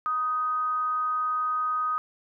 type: tone with frequency modulation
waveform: sine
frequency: 1249 Hz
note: D#6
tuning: 6 cents sharp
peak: -24 dBFS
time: 0.06-1.98 s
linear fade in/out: 0 ms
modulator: 277 Hz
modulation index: 0.22
effects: none